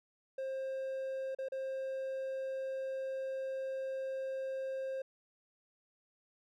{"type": "tone with dropouts", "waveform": "triangle", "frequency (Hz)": 531, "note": "C5", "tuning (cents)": 25, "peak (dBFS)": -34, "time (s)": [0.38, 5.02], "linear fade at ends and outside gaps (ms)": 5, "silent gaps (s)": [[1.349, 1.386], [1.486, 1.52]], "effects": []}